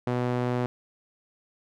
sawtooth tone with band-pass filter, 123.47 Hz, B2, in tune, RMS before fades -27 dBFS, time 0.07-0.66 s, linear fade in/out 0 ms, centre 470 Hz, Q 0.52, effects none

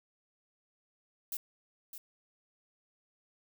violet noise with echo, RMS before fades -37 dBFS, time 1.32-1.37 s, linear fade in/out 2 ms, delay 610 ms, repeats 1, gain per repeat -9 dB, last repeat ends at 1.98 s, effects none

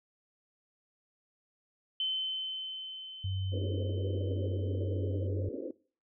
sine tone with exponential decay, 3065 Hz, G7, 40 cents flat, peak -29 dBFS, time 2-5.27 s, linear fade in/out 2 ms, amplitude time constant 710 ms
sine tone, 95.3 Hz, G2, 48 cents flat, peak -31 dBFS, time 3.24-5.49 s, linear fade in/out 5 ms
white band-pass noise, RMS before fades -39 dBFS, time 3.52-5.71 s, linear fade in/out 5 ms, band 240 to 550 Hz, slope 96 dB/octave
effects noise-tail reverb RT60 0.4 s tail -20 dB re dry

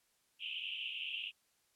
white band-pass noise, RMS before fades -42 dBFS, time 0.39-1.32 s, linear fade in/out 50 ms, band 2600 to 3100 Hz, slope 96 dB/octave, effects white hiss -75 dBFS RMS until 1.75 s + low-pass 12000 Hz 12 dB/octave

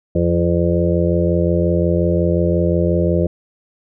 harmonic tone with a mistuned harmonic, 85.6 Hz, F2, 34 cents flat, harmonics 1 / 2 / 4 / 5 / 6 / 7, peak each -19 / -18 / -20 / -24 / -21 / -23 dBFS, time 0.15-3.27 s, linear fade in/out 5 ms, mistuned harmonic 2, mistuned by +23 cents, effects none

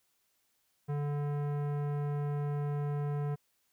sine tone with tanh clipping, 145.3 Hz, D3, 18 cents flat, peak -33 dBFS, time 0.88-3.36 s, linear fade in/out 20 ms, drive 17 dB, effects white hiss -75 dBFS RMS until 3.72 s

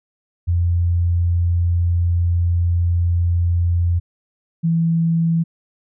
sine tone pair in turn, 86.5 / 165.57 Hz, F2 / E3, -16 / +8 cents, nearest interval major seventh, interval 1124 cents, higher second, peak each -14 dBFS, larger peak neither, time 0.47-4 / 4.63-5.44 s, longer first, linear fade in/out 20 ms, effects none

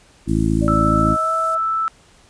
harmonic tone, 54.4 Hz, A1, 19 cents flat, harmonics 1 / 2 / 3 / 4 / 5 / 6, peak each -22 / -22 / -22 / -22 / -22 / -22 dBFS, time 0.26-1.17 s, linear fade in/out 50 ms
violet noise, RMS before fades -36 dBFS, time 0.28-1.55 s, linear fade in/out 5 ms
sine tone with pitch glide, 587.3 to 647.9 Hz, D5 to E5, 0 to -30 cents, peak -24 dBFS, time 0.61-1.58 s, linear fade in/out 20 ms, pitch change +170 cents, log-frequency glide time 0.78-1.33 s
sine tone, 1318.5 Hz, E6, in tune, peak -17 dBFS, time 0.68-1.88 s, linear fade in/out 0 ms
effects pink hiss -51 dBFS RMS until 2.29 s + resampled to 22050 Hz

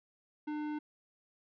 sine tone with tanh clipping, 300 Hz, D4, 37 cents sharp, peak -37 dBFS, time 0.47-0.79 s, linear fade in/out 10 ms, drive 15 dB, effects none

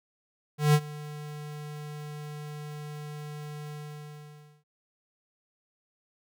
square tone with ADSR envelope, 149.3 Hz, D3, 29 cents sharp, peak -17 dBFS, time 0.58-4.64 s, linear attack 160 ms, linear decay 58 ms, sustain -21 dB, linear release 930 ms, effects none

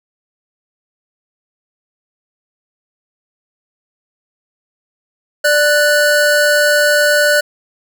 square tone pair together, 589.8 / 1481 Hz, D5 / F#6, +7 / +1 cents, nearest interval octave + major third, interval 1594 cents, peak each -13 dBFS, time 5.44-7.41 s, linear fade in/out 10 ms, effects none

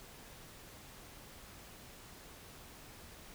silence, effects pink hiss -54 dBFS RMS until 3.34 s

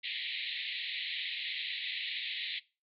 white band-pass noise, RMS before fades -38 dBFS, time 0.03-2.6 s, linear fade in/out 20 ms, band 1900 to 4100 Hz, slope 96 dB/octave, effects noise-tail reverb RT60 0.3 s tail -21 dB re dry

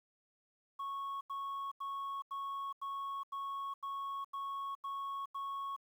sine tone bursts, 1104 Hz, C#6, 7 cents flat, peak -35 dBFS, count 10, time 0.79-5.764 s, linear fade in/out 10 ms, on 420 ms, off 86 ms, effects tanh soft clip ceiling -37 dBFS + 11-bit

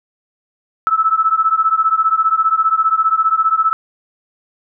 sine beating tone pair, 1303 / 1318 Hz, E6 / E6, -20 / -1 cents, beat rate 15 Hz, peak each -14 / -15 dBFS, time 0.87-3.73 s, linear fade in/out 0 ms, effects none

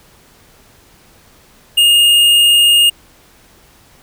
sine tone with tanh clipping, 2839 Hz, F7, 28 cents sharp, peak -8 dBFS, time 1.77-2.9 s, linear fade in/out 10 ms, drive 13 dB, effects pink hiss -47 dBFS RMS until 4.02 s

